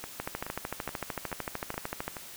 two click trains, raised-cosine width 0.5 ms, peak -22 / -17 dBFS, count 6 / 26, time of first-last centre 0.04-2.168 / 0.2-2.08 s, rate 2.35 / 13.3 Hz, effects white hiss -46 dBFS RMS until 2.36 s

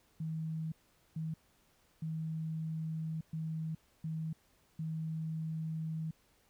sine tone bursts at uneven times, 159.5 Hz, D#3, 43 cents sharp, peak -35 dBFS, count 6, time 0.2-0.72 / 1.16-1.34 / 2.02-3.21 / 3.33-3.75 / 4.04-4.33 / 4.79-6.11 s, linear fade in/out 5 ms, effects pink hiss -70 dBFS RMS until 6.49 s

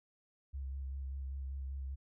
sine tone with vibrato, 67.5 Hz, C#2, 45 cents flat, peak -38 dBFS, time 0.53-1.96 s, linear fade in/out 20 ms, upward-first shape square, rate 5.1 Hz, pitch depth 22 cents each way, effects none

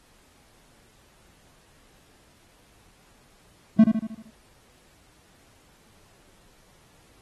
triangle tone with echo, 220 Hz, A3, in tune, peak -8 dBFS, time 3.79-3.84 s, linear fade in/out 5 ms, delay 77 ms, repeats 6, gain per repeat -6 dB, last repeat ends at 4.302 s, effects pink hiss -59 dBFS RMS until 7.21 s + AAC 32 kbps

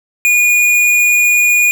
sine tone with hard clipping, 2444 Hz, D#7, 32 cents flat, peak -9 dBFS, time 0.25-1.71 s, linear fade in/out 0 ms, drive 14 dB, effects none

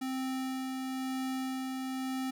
square tone with tremolo, 261.6 Hz, C4, in tune, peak -33 dBFS, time 0.01-2.31 s, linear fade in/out 10 ms, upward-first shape sine, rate 1 Hz, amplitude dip 25%, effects none

